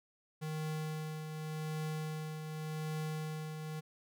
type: tone with tremolo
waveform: square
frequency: 155.56 Hz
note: D#3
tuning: in tune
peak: -36 dBFS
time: 0.41-3.81 s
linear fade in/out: 20 ms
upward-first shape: triangle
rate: 0.87 Hz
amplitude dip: 50%
effects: none